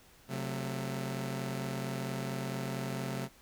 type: chord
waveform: sawtooth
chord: F# diminished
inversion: second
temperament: just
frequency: 133.2 / 185 / 222 Hz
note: C3 / F#3 / A3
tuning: +31 / 0 / +16 cents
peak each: -33 / -37 / -37 dBFS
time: 0.28-3.29 s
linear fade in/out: 50 ms
effects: pink hiss -60 dBFS RMS until 3.41 s